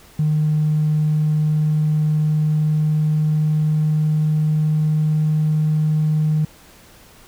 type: tone with pitch glide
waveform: triangle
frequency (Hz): 152.9 to 154.14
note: D#3 to D#3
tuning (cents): -30 to -16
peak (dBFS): -11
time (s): 0.19-6.45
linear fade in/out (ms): 5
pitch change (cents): +14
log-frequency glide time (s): 0.98-5.33
effects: tanh soft clip ceiling -12 dBFS + pink hiss -47 dBFS RMS until 7.27 s